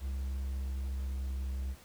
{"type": "tone with pitch glide", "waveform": "triangle", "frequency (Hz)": [66.8, 65.92], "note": ["C2", "C2"], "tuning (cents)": [36, 14], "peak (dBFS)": -31, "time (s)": [0, 1.76], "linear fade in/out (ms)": 50, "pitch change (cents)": -22, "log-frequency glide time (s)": [0.14, 1.49], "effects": ["pink hiss -57 dBFS RMS until 1.84 s"]}